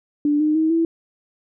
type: tone with pitch steps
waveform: sine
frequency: 293.7 / 305.3 / 317.3 / 329.9 Hz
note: D4 / D#4 / D#4 / E4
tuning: 0 / -33 / +34 / +1 cents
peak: -15 dBFS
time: 0.25-0.85 s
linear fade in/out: 2 ms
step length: 150 ms
effects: none

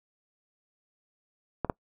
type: clicks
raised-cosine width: 1 ms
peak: -13 dBFS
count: 2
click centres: 1.647 / 1.698 s
effects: noise-tail reverb RT60 0.1 s tail -24 dB re dry

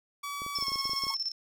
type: tone with pitch glide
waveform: sawtooth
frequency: 1142 to 1094.2 Hz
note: D6 to C#6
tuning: -49 to -23 cents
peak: -31 dBFS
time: 0.23-1.15 s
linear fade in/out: 10 ms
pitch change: -74 cents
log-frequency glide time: 0.58-0.66 s
type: clicks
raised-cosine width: 2 ms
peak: -32 dBFS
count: 12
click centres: 0.419 / 0.464 / 0.587 / 0.625 / 0.683 / 0.719 / 0.758 / 0.855 / 0.895 / 0.934 / 1.037 / 1.068 s
type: tone with tremolo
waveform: sine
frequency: 5350 Hz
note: E8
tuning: 25 cents sharp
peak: -28 dBFS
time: 0.55-1.32 s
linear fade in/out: 5 ms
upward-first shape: square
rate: 17 Hz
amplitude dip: 70%
type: tone with exponential decay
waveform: sine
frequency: 914 Hz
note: A#5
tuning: 34 cents flat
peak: -35 dBFS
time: 1.1-1.18 s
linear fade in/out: 5 ms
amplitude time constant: 16 ms
effects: none

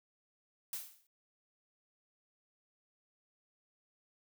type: noise with exponential decay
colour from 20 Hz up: blue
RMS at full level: -37 dBFS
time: 0.73-1.07 s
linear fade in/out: 2 ms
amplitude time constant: 72 ms
effects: none

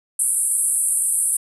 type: band-pass noise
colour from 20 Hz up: pink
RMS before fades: -20 dBFS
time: 0.19-1.37 s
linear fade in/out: 5 ms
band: 8500 to 11000 Hz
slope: 96 dB/octave
effects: none

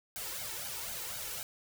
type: noise with flanger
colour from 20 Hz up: white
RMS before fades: -40 dBFS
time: 0.16-1.43 s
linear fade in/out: 0 ms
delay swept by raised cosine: 1.3 to 2.28 ms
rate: 4 Hz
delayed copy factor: +0.95
effects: none

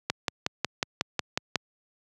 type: click train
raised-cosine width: 0.2 ms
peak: -7 dBFS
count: 9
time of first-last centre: 0.1-1.557 s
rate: 5.49 Hz
effects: high-pass 100 Hz 12 dB/octave

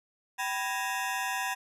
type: ring-modulated tone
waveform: 20% pulse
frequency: 879 Hz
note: A5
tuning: 2 cents flat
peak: -22 dBFS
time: 0.38-1.55 s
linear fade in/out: 20 ms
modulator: 108 Hz
effects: resampled to 32000 Hz

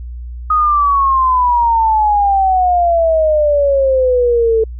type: exponential sweep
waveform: sine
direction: down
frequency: 1255 to 440 Hz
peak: -9 dBFS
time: 0.5-4.64 s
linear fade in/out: 5 ms
effects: added 60 Hz sine -24 dBFS peak until 4.79 s

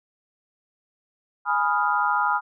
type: chord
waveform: sine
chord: F half-diminished seventh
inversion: first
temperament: equal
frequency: 830.6 / 987.8 / 1244.5 / 1396.9 Hz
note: Ab5 / Cb6 / Eb6 / F6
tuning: 0 / 0 / 0 / 0 cents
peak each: -25 dBFS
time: 1.45-2.41 s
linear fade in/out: 50 ms
effects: none

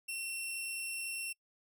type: tone pair together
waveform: sawtooth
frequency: 2714 / 5428 Hz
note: E7 / E8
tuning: +50 / +50 cents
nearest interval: octave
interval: 1200 cents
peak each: -35 / -37 dBFS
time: 0.08-1.33 s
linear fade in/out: 10 ms
effects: noise-tail reverb RT60 0.1 s tail -23 dB re dry

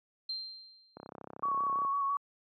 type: tone with exponential decay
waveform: sine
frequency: 4156 Hz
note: C8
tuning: 12 cents flat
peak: -32 dBFS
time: 0.29-1.08 s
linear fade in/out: 5 ms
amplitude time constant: 170 ms
type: click train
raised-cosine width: 1 ms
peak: -30 dBFS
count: 30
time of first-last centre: 0.97-1.849 s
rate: 33 Hz
type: tone with vibrato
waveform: sine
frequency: 1117 Hz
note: C#6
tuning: 13 cents sharp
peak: -28 dBFS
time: 1.43-2.17 s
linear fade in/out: 2 ms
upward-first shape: square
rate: 6 Hz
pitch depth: 19 cents each way
effects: high-pass 150 Hz 12 dB/octave + MP3 64 kbps

